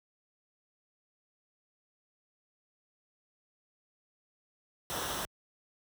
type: noise with comb filter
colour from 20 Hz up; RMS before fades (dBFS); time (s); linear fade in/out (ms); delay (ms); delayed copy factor
pink; -36; 4.9-5.25; 0; 0.43; -0.55
effects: high-pass 60 Hz 12 dB/octave